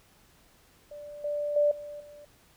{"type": "tone with level steps", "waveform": "sine", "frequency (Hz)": 587.3, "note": "D5", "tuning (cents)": 0, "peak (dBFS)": [-40, -28, -20, -38, -46], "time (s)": [0.91, 2.25], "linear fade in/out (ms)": 5, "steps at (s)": [1.24, 1.56, 1.71, 2], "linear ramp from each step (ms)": 5, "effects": ["pink hiss -61 dBFS RMS until 2.56 s"]}